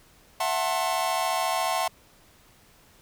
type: chord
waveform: 45% pulse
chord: F# half-diminished seventh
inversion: third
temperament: just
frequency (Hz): 666 / 740 / 888 / 1065.6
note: E5 / F#5 / A5 / C6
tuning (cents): +18 / 0 / +16 / +31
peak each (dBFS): -30 / -29 / -31 / -30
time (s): 0.4-1.88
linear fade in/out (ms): 5
effects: pink hiss -57 dBFS RMS until 3.01 s